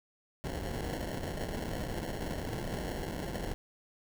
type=noise with sample-and-hold; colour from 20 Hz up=pink; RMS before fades=-37 dBFS; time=0.44-3.54 s; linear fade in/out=0 ms; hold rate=1225 Hz; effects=none